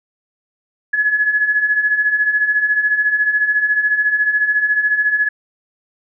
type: beating tone pair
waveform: sine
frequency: 1687 / 1701 Hz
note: G#6 / G#6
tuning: +27 / +41 cents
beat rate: 14 Hz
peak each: -20 / -14 dBFS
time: 0.93-5.29 s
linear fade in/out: 10 ms
effects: none